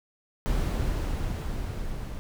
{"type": "noise with level ramp", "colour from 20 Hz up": "brown", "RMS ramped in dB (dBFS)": [-25, -35], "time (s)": [0.46, 2.19], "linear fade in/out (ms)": 0, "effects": []}